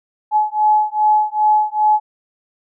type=beating tone pair; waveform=sine; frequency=850 / 852.5 Hz; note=G#5 / G#5; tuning=+40 / +45 cents; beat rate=2.5 Hz; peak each=-15 dBFS; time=0.31-2 s; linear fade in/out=50 ms; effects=none